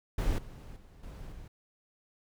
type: noise with level steps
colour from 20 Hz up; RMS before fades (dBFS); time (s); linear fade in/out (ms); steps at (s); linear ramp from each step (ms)
brown; -29 / -46 / -53 / -44 / -47; 0.18-1.48; 5; 0.38 / 0.76 / 1.03 / 1.32; 5
effects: none